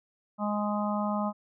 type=harmonic tone; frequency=208 Hz; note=G#3; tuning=3 cents sharp; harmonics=1 / 3 / 4 / 5 / 6; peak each=-29 / -34 / -35 / -36 / -37 dBFS; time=0.38-1.33 s; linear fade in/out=50 ms; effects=none